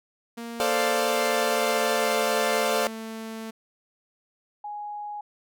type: tone with pitch glide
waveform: sawtooth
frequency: 233.1 to 222.6 Hz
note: A#3 to A3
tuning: 0 to +20 cents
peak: -30 dBFS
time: 0.37-3.51 s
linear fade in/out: 10 ms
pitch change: -80 cents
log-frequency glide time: 1.23-2.17 s
type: chord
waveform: sawtooth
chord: D minor seventh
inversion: second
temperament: equal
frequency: 440 / 523.3 / 587.3 / 698.5 Hz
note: A4 / C5 / D5 / F5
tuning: 0 / 0 / 0 / 0 cents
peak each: -24 dBFS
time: 0.6-2.87 s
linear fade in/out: 0 ms
type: tone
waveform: sine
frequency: 831 Hz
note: G#5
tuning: 1 cent sharp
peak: -32 dBFS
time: 4.64-5.21 s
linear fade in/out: 5 ms
effects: none